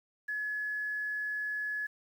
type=tone with quantisation; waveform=sine; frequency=1700 Hz; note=G#6; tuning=40 cents sharp; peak=-32 dBFS; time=0.28-1.87 s; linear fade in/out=10 ms; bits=10; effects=none